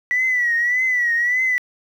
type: tone with vibrato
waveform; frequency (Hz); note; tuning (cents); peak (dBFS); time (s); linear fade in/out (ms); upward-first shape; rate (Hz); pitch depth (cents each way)
sine; 1954; B6; -19; -15; 0.11-1.58; 0; triangle; 1.7; 96
effects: tanh soft clip ceiling -11 dBFS + 8-bit